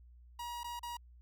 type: tone with dropouts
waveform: 45% pulse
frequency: 956 Hz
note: A#5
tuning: 43 cents sharp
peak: -40 dBFS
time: 0.39-0.97 s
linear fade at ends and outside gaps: 5 ms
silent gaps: 0.634-0.642 / 0.794-0.83 s
effects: added 60 Hz sine -55 dBFS peak until 1.21 s